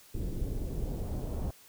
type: noise with low-pass filter sweep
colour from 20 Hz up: brown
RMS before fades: -34 dBFS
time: 0.14-1.51 s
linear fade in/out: 5 ms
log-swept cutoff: 340 to 750 Hz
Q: 1.3
effects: white hiss -57 dBFS RMS until 1.68 s